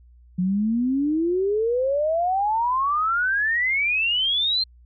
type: exponential sweep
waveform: sine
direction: up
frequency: 176.5 to 4208 Hz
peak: -19 dBFS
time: 0.38-4.64 s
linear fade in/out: 10 ms
effects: added 60 Hz sine -48 dBFS peak until 4.85 s